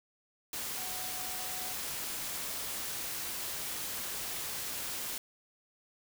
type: tone in noise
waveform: sine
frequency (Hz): 740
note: F#5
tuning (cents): 0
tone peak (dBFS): -47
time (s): 0.77-1.73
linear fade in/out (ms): 2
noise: white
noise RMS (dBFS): -38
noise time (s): 0.53-5.18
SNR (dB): -12
effects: none